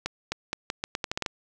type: accelerating click train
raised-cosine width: 0.2 ms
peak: -11 dBFS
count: 11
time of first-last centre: 0.06-1.262 s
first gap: 260 ms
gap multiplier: 0.81
effects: none